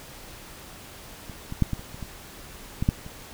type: clicks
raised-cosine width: 5 ms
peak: -26 / -20 / -7 / -15 / -28 / -29 / -22 / -13 / -7 / -26 dBFS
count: 10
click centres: 1.297 / 1.524 / 1.623 / 1.733 / 1.794 / 1.945 / 2.027 / 2.825 / 2.889 / 3.064 s
effects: pink hiss -44 dBFS RMS until 3.33 s